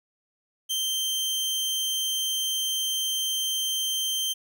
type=tone; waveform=sawtooth; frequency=3136 Hz; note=G7; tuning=in tune; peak=-22 dBFS; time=0.69-4.34 s; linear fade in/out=20 ms; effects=none